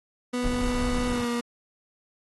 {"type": "tone with pitch glide", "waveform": "30% pulse", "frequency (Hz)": [246.9, 238.5], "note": ["B3", "A#3"], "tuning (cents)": [0, 40], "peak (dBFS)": -23, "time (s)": [0.33, 1.41], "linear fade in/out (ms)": 10, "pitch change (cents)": -60, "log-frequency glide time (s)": [1.08, 1.28]}
{"type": "noise", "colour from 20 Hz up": "brown", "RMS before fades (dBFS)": -30, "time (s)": [0.43, 1.25], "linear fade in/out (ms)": 10}
{"effects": ["AAC 32 kbps"]}